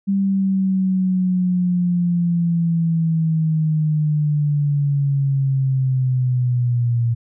sine linear sweep, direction down, 197.2 to 116.54 Hz, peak -15 dBFS, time 0.07-7.15 s, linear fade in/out 20 ms, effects none

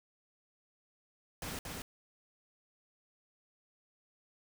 pink noise with echo, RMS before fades -41 dBFS, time 1.42-1.59 s, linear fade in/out 2 ms, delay 230 ms, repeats 1, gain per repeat -2 dB, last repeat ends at 1.82 s, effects none

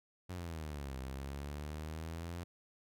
sawtooth exponential two-way sweep, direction down then up, 92.5 to 65 to 87.5 Hz, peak -37 dBFS, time 0.29-2.44 s, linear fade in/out 10 ms, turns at 0.98 s, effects none

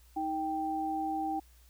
sine tone pair together, 315.3 / 784 Hz, D#4 / G5, +23 / 0 cents, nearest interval octave + major third, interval 1577 cents, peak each -35 / -32 dBFS, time 0.16-1.4 s, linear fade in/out 10 ms, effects added 60 Hz sine -57 dBFS peak until 1.69 s + white hiss -65 dBFS RMS until 1.69 s

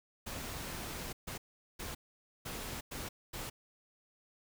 pink noise bursts at uneven times, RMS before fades -42 dBFS, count 6, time 0.26-1.13 / 1.27-1.38 / 1.79-1.95 / 2.45-2.81 / 2.91-3.09 / 3.33-3.5 s, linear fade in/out 10 ms, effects none

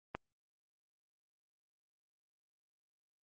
click, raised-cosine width 0.5 ms, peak -22 dBFS, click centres 0.15 s, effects Opus 24 kbps

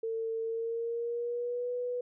sine tone with pitch glide, 450.7 to 491.5 Hz, A4 to B4, +42 to -8 cents, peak -31 dBFS, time 0.03-2.01 s, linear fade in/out 5 ms, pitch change +150 cents, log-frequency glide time 0.42-1.71 s, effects none

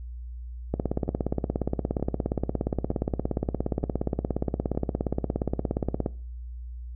two click trains, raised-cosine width 2 ms, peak -12 / -20 dBFS, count 92 / 5, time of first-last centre 0.74-6.062 / 1.08-4.75 s, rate 17.1 / 1.09 Hz, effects noise-tail reverb RT60 0.4 s tail -21 dB re dry + added 60 Hz sine -35 dBFS peak until 6.95 s

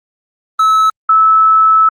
triangle / sine tone pair in turn, 1299 / 1305 Hz, E6 / E6, -26 / -18 cents, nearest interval unison, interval 8 cents, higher second, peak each -5 dBFS, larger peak neither, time 0.59-0.9 / 1.09-1.89 s, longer second, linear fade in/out 5 ms, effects Opus 24 kbps

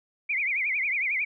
sine tone with vibrato, 2232 Hz, C#7, 11 cents sharp, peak -24 dBFS, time 0.29-1.25 s, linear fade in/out 10 ms, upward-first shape triangle, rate 11 Hz, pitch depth 200 cents each way, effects none

